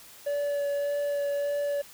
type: tone with vibrato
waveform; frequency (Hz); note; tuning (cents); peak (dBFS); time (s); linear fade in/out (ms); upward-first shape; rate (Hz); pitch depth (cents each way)
triangle; 573; D5; -43; -24; 0.26-1.82; 10; sine; 1.7; 11
effects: white hiss -50 dBFS RMS until 1.93 s